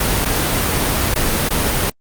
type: noise with dropouts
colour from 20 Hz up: pink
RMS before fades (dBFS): -17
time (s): 0-1.9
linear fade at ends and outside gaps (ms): 5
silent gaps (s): 0.25-0.256 / 1.142-1.157 / 1.49-1.505
effects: Opus 32 kbps